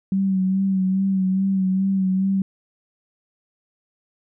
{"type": "tone with vibrato", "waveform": "sine", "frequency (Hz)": 190.8, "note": "G3", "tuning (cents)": -47, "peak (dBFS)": -17, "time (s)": [0.12, 2.42], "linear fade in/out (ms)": 2, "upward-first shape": "sine", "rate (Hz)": 2.4, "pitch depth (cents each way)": 35, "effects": []}